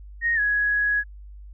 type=tone with pitch glide; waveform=sine; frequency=1864.7 to 1670.9 Hz; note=A#6 to G#6; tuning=0 to +10 cents; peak=-19 dBFS; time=0.21-1.04 s; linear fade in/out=50 ms; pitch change=-190 cents; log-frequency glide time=0.35-0.4 s; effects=added 50 Hz sine -39 dBFS peak until 1.53 s